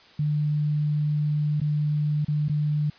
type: tone with dropouts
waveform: sine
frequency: 149.4 Hz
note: D3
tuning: 30 cents sharp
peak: -21 dBFS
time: 0.19-2.9 s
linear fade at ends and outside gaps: 5 ms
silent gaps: 1.602-1.614 / 2.248-2.282 / 2.484-2.495 s
effects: white hiss -52 dBFS RMS until 2.98 s + resampled to 11025 Hz

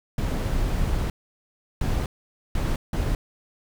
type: noise bursts at uneven times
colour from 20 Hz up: brown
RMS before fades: -24 dBFS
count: 4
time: 0.18-1.1 / 1.81-2.06 / 2.55-2.76 / 2.93-3.15 s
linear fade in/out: 2 ms
effects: none

